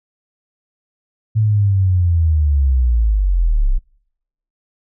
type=linear sweep; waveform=sine; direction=down; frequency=110.7 to 30.09 Hz; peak=-11 dBFS; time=1.35-3.79 s; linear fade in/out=20 ms; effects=noise-tail reverb RT60 0.8 s tail -25 dB re dry